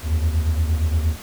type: beating tone pair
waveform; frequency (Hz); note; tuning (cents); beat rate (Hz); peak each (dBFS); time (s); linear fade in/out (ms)
triangle; 77.4 / 86; D#2 / F2; -9 / -26; 8.6; -16 / -22; 0.03-1.17; 50
effects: pink hiss -38 dBFS RMS until 1.22 s